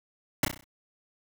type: noise with echo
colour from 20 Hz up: pink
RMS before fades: -23 dBFS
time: 0.43-0.45 s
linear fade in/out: 2 ms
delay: 32 ms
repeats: 6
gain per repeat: -6 dB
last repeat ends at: 0.642 s
effects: none